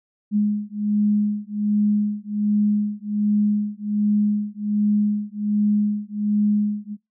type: beating tone pair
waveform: sine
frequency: 207.7 / 209 Hz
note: G#3 / G#3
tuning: 0 / +11 cents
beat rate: 1.3 Hz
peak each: -21 dBFS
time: 0.31-6.97 s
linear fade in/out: 50 ms
effects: noise-tail reverb RT60 0.2 s tail -25 dB re dry